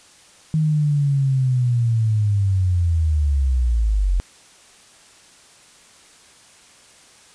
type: linear sweep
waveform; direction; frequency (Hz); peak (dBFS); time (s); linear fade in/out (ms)
sine; down; 158.1 to 43.36; -15; 0.54-4.2; 0
effects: white hiss -49 dBFS RMS until 7.34 s + resampled to 22050 Hz